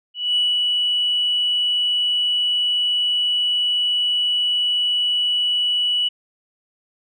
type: tone with ADSR envelope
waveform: sine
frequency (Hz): 2947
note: F#7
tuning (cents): -8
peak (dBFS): -14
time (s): 0.14-6.09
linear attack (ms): 220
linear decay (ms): 200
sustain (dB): -2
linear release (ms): 14
effects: tanh soft clip ceiling -11 dBFS